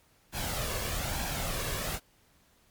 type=noise with flanger; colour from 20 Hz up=pink; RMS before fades=-33 dBFS; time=0.32-2 s; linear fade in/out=50 ms; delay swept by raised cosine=1.2 to 1.82 ms; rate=1.1 Hz; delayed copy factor=+0.5; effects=pink hiss -65 dBFS RMS until 2.7 s + MP3 96 kbps